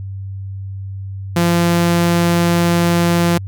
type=tone; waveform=sawtooth; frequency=171.6 Hz; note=F3; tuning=30 cents flat; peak=-8 dBFS; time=1.36-3.38 s; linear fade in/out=5 ms; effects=added 97 Hz sine -24 dBFS peak until 3.47 s